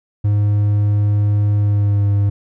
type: tone with pitch glide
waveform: triangle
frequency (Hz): 103.3 to 101.17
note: G#2 to G#2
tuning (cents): -9 to -45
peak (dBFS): -10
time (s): 0.24-2.3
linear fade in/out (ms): 10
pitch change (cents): -36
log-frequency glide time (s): 1.56-2.08
effects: none